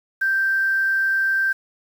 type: tone with quantisation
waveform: sine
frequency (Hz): 1568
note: G6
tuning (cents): 0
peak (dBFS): -17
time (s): 0.21-1.53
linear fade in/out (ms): 10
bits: 7
effects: none